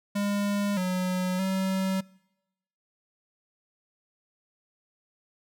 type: tone with pitch steps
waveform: square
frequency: 202.9 / 183.3 / 190.2 Hz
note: G#3 / F#3 / F#3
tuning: -40 / -16 / +48 cents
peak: -26 dBFS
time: 0.15-2.01 s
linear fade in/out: 10 ms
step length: 620 ms
effects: noise-tail reverb RT60 0.9 s tail -24 dB re dry